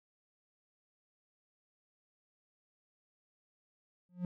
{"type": "tone with exponential growth", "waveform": "triangle", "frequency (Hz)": 178.7, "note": "F3", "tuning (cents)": 40, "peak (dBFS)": -28, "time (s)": [4.09, 4.25], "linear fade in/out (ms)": 2, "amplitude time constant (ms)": 33, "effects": []}